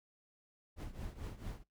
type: noise with tremolo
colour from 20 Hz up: brown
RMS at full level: -41 dBFS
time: 0.76-1.64 s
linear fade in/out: 50 ms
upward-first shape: triangle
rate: 4.5 Hz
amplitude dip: 85%
effects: noise-tail reverb RT60 0.2 s tail -24 dB re dry